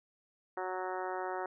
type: harmonic tone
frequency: 185 Hz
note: F#3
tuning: in tune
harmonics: 2 / 3 / 4 / 5 / 6 / 7 / 8 / 9 / 10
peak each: -40 / -43 / -40 / -42 / -47 / -46 / -47 / -53 / -50 dBFS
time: 0.57-1.46 s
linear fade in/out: 2 ms
effects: none